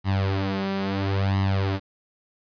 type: tone with flanger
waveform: sawtooth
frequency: 97.4 Hz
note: G2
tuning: 11 cents flat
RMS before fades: -24 dBFS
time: 0.04-1.8 s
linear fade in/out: 50 ms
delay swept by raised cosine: 1 to 5.1 ms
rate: 0.74 Hz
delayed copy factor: +0.85
effects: resampled to 11025 Hz + 9-bit